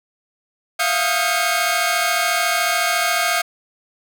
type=tone cluster; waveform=sawtooth; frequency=675 / 709 / 1247 / 1594 / 2186 Hz; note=E5 / F5 / D#6 / G6 / C#7; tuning=+41 / +26 / +3 / +28 / -25 cents; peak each=-20 dBFS; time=0.79-3.42 s; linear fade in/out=10 ms; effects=none